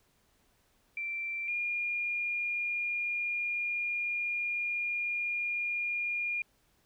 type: tone pair in turn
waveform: sine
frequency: 2349 / 2418 Hz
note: D7 / D7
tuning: 0 / +50 cents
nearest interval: minor second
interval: 50 cents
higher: second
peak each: -33 / -30 dBFS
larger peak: second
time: 0.97-1.48 / 1.48-6.42 s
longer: second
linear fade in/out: 2 ms
effects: pink hiss -70 dBFS RMS until 6.85 s